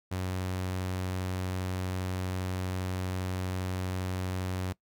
sawtooth tone, 92.5 Hz, F#2, in tune, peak -27 dBFS, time 0.11-4.73 s, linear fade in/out 10 ms, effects noise-tail reverb RT60 0.1 s tail -21 dB re dry

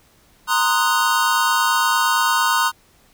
square chord, C half-diminished seventh, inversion third, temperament equal with one note detuned, 932.3 / 1041.1 / 1244.5 / 1480 Hz, Bb5 / C6 / Eb6 / Gb6, 0 / -9 / 0 / 0 cents, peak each -22 dBFS, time 0.47-2.72 s, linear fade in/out 50 ms, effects pink hiss -55 dBFS RMS until 3.13 s

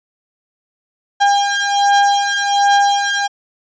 35% pulse beating tone pair, 805 / 806.3 Hz, G5 / G5, +46 / +49 cents, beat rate 1.3 Hz, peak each -13 dBFS, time 1.2-3.28 s, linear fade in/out 20 ms, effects resampled to 16000 Hz

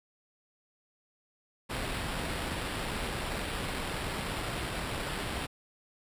pink noise with sample-and-hold, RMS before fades -35 dBFS, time 1.69-5.47 s, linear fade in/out 20 ms, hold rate 6300 Hz, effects resampled to 32000 Hz

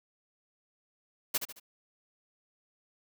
white noise with echo, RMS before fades -28 dBFS, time 1.34-1.38 s, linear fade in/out 10 ms, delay 73 ms, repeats 3, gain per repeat -8 dB, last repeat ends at 1.599 s, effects none

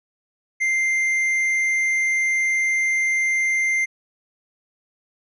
sine tone with tanh clipping, 2093 Hz, C7, in tune, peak -19 dBFS, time 0.6-3.86 s, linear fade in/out 20 ms, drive 6 dB, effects none

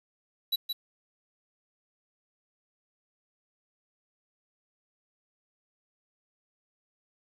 square tone with echo, 3936 Hz, B7, 7 cents flat, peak -25 dBFS, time 0.52-0.56 s, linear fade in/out 10 ms, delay 170 ms, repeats 1, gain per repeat -5 dB, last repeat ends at 0.73 s, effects resampled to 32000 Hz + 9-bit

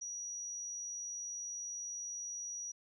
sine tone, 5800 Hz, F#8, 35 cents flat, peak -40 dBFS, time 0.01-2.72 s, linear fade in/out 10 ms, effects none

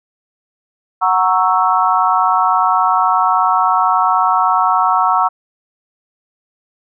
sine chord, F# dominant seventh, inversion none, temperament equal, 740 / 932.3 / 1108.7 / 1318.5 Hz, F#5 / A#5 / C#6 / E6, 0 / 0 / 0 / 0 cents, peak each -16 dBFS, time 1.01-5.29 s, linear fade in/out 20 ms, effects none

